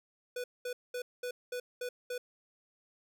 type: tone bursts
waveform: square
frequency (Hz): 493.9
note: B4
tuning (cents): 0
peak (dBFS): -36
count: 7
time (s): 0.36-2.18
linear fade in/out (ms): 5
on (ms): 80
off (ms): 210
effects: none